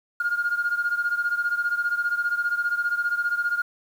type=beating tone pair; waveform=sine; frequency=1415 / 1430 Hz; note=F6 / F6; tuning=+22 / +41 cents; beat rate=15 Hz; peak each=-23 / -26 dBFS; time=0.2-3.62 s; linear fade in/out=5 ms; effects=tanh soft clip ceiling -16 dBFS + 8-bit